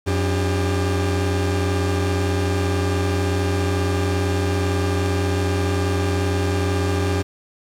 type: tone cluster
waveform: 40% pulse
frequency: 90.6 / 294.2 / 400.4 Hz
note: F#2 / D4 / G4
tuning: -36 / +3 / +37 cents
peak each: -19 / -27 / -24 dBFS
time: 0.06-7.23 s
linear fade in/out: 20 ms
effects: low-pass 10000 Hz 12 dB/octave + 8-bit